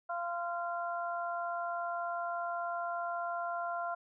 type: harmonic tone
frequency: 345.2 Hz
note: F4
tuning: 20 cents flat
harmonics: 2 / 3 / 4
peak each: -36 / -41 / -39 dBFS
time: 0.09-3.95 s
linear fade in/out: 10 ms
effects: none